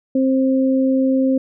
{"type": "tone pair together", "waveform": "sine", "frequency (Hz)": [264, 528], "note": ["C4", "C5"], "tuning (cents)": [16, 16], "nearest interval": "octave", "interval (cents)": 1200, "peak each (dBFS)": [-14, -20], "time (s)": [0.15, 1.38], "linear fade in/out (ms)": 5, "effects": []}